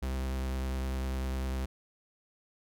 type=tone with vibrato; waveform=45% pulse; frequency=65.41 Hz; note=C2; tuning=in tune; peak=-31 dBFS; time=0.02-1.66 s; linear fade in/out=10 ms; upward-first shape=triangle; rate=10 Hz; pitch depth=20 cents each way; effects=none